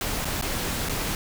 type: noise with dropouts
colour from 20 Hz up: pink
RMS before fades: -28 dBFS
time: 0.01-1.15 s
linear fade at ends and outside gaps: 1 ms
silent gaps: 0.247-0.253 / 0.413-0.423 / 0.888-0.894 s
effects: none